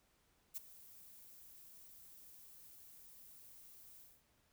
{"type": "noise with ADSR envelope", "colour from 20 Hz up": "violet", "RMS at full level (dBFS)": -41, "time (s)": [0.54, 4.23], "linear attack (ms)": 28, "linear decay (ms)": 16, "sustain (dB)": -18, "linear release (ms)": 230, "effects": ["pink hiss -75 dBFS RMS until 4.52 s"]}